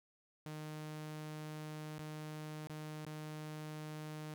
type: tone with dropouts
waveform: sawtooth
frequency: 153.6 Hz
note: D#3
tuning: 22 cents flat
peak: -40 dBFS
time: 0.46-4.34 s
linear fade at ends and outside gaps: 0 ms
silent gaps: 1.983-1.993 / 2.671-2.697 / 3.051-3.066 s
effects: none